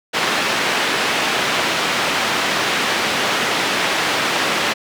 white band-pass noise, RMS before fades -19 dBFS, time 0.13-4.74 s, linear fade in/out 20 ms, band 180 to 2900 Hz, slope 12 dB/octave, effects none

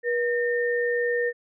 sine tone pair together, 481.3 / 1822 Hz, B4 / A#6, -45 / -40 cents, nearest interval octave + major seventh, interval 2305 cents, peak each -23 / -27 dBFS, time 0.03-1.33 s, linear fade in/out 50 ms, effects none

